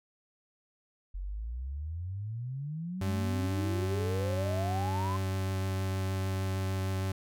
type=exponential sweep; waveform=sine; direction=up; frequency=43.93 to 1046.5 Hz; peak=-34 dBFS; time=1.14-5.17 s; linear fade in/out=10 ms
type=tone with vibrato; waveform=40% pulse; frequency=95.3 Hz; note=G2; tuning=48 cents flat; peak=-29 dBFS; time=3.01-7.12 s; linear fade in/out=5 ms; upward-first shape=triangle; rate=6.5 Hz; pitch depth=10 cents each way
effects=none